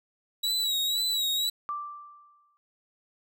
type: tone with vibrato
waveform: 40% pulse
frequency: 3880 Hz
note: B7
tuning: 31 cents flat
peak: -24 dBFS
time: 0.43-1.5 s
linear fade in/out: 10 ms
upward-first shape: sine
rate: 2 Hz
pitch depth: 57 cents each way
type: tone with exponential decay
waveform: sine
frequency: 1174.7 Hz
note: D6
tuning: in tune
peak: -28 dBFS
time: 1.69-2.57 s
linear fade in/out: 0 ms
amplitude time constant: 190 ms
effects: none